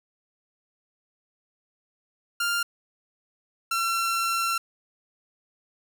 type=tone pair in turn; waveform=sawtooth; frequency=1396.9 / 1355.6 Hz; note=F6 / E6; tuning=0 / +48 cents; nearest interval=minor second; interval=52 cents; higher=first; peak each=-20 dBFS; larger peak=neither; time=2.4-2.63 / 3.71-4.58 s; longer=second; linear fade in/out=5 ms; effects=none